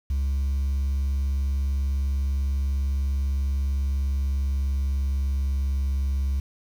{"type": "tone with pitch glide", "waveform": "sine", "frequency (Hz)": [68.5, 68.03], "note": ["C#2", "C#2"], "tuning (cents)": [-20, -32], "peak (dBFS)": -19, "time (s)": [0.1, 6.4], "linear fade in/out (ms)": 5, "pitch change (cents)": -12, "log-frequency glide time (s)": [3.71, 5.95], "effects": ["tanh soft clip ceiling -21 dBFS", "8-bit"]}